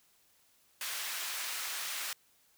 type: high-pass noise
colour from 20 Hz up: pink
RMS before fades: -38 dBFS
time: 0.81-2.13 s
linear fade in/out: 2 ms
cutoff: 1500 Hz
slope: 12 dB/octave
effects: white hiss -68 dBFS RMS until 2.57 s